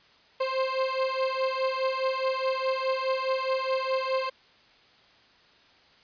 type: beating tone pair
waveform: 30% pulse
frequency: 523.3 / 528.1 Hz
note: C5 / C5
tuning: 0 / +16 cents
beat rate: 4.8 Hz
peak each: -26 dBFS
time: 0.4-4.3 s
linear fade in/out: 10 ms
effects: white hiss -58 dBFS RMS until 6.03 s + resampled to 11025 Hz